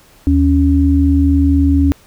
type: tone pair together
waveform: sine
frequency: 78 / 278 Hz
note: D#2 / C#4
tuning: +5 / +5 cents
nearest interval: octave + minor seventh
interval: 2200 cents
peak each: -11 dBFS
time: 0.27-1.92 s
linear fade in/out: 0 ms
effects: pink hiss -47 dBFS RMS until 2.06 s